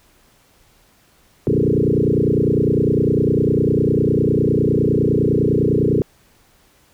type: tone with frequency modulation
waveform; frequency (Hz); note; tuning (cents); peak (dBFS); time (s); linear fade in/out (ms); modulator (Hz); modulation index
sine; 277.2; C#4; 0; -13; 1.47-6.02; 0; 29.9; 6
effects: pink hiss -55 dBFS RMS until 6.93 s